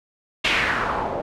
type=noise with low-pass filter sweep; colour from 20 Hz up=white; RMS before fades=-23 dBFS; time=0.44-1.22 s; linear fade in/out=10 ms; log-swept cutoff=3000 to 580 Hz; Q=2.5; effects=none